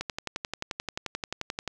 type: click train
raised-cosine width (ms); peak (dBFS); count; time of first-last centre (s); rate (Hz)
0.2; -14; 20; 0.01-1.677; 11.4
effects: none